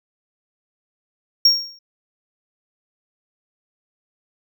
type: tone with exponential decay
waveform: triangle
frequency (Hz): 5560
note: F8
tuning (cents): -9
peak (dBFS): -6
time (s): 1.45-1.79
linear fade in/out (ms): 5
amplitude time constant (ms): 72
effects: none